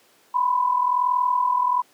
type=tone pair together; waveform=sine; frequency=987.8 / 1029 Hz; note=B5 / C6; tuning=0 / -29 cents; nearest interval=minor second; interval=71 cents; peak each=-19 / -24 dBFS; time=0.34-1.82 s; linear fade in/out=10 ms; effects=pink hiss -57 dBFS RMS until 1.93 s + high-pass 300 Hz 12 dB/octave